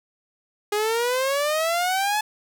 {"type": "exponential sweep", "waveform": "sawtooth", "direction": "up", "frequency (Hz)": [410, 863], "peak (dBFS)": -17, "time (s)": [0.72, 2.21], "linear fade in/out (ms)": 5, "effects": []}